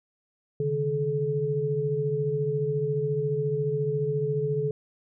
sine tone cluster, 137.7 / 152 / 429.7 Hz, C#3 / D#3 / A4, -11 / -40 / -41 cents, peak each -31 / -30 / -26 dBFS, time 0.6-4.71 s, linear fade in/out 2 ms, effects none

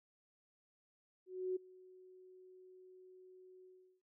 sine tone with ADSR envelope, 370 Hz, F#4, in tune, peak -34 dBFS, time 1.26-4.02 s, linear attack 300 ms, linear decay 11 ms, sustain -23 dB, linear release 380 ms, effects none

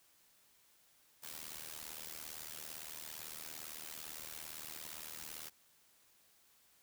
white noise with amplitude modulation, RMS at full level -44 dBFS, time 1.22-5.5 s, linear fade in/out 20 ms, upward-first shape sine, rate 77.7 Hz, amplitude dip 90%, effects white hiss -69 dBFS RMS until 6.82 s

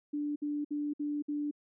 sine tone bursts, 293.7 Hz, D4, in tune, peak -31 dBFS, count 5, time 0.13-1.512 s, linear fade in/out 10 ms, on 230 ms, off 58 ms, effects none

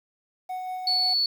triangle tone with tremolo, 740 Hz, F#5, in tune, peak -27 dBFS, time 0.49-1.14 s, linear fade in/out 10 ms, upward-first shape sine, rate 5.4 Hz, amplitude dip 25%
sine tone, 4435 Hz, C#8, in tune, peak -20 dBFS, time 0.87-1.26 s, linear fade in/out 2 ms
effects tanh soft clip ceiling -14 dBFS + 9-bit

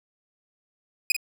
sawtooth tone with echo, 2489 Hz, D#7, in tune, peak -14 dBFS, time 1.1-1.12 s, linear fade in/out 2 ms, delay 45 ms, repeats 1, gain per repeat -8 dB, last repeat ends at 1.165 s, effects none

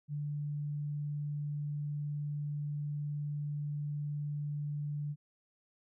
sine tone, 146.83 Hz, D3, in tune, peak -34 dBFS, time 0.08-5.16 s, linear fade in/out 50 ms, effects none

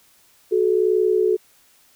sine tone pair together, 370 / 431.2 Hz, F#4 / A4, 0 / -35 cents, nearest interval minor third, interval 265 cents, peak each -18 dBFS, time 0.51-1.37 s, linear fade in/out 20 ms, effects white hiss -56 dBFS RMS until 1.95 s

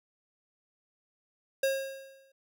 square tone with exponential decay, 540 Hz, C#5, 45 cents flat, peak -24 dBFS, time 1.63-2.32 s, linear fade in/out 5 ms, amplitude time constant 150 ms, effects none

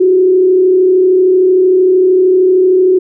sine tone with frequency modulation, 370.6 Hz, F#4, 3 cents sharp, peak -5 dBFS, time 0-2.99 s, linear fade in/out 10 ms, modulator 33.1 Hz, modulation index 0.42, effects none

